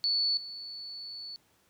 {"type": "tone with level steps", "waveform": "sine", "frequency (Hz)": 4449, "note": "C#8", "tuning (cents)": 5, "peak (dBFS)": [-25, -39], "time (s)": [0.04, 1.36], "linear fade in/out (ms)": 0, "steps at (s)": 0.37, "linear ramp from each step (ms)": 2, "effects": ["pink hiss -67 dBFS RMS until 1.69 s", "high-pass 80 Hz 12 dB/octave"]}